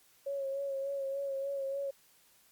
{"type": "tone with vibrato", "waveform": "sine", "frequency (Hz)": 550, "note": "C#5", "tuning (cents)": -14, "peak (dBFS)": -33, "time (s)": [0.26, 1.91], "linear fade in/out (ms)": 10, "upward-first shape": "sine", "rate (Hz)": 3.4, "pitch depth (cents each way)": 31, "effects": ["white hiss -65 dBFS RMS until 2.51 s", "Opus 48 kbps"]}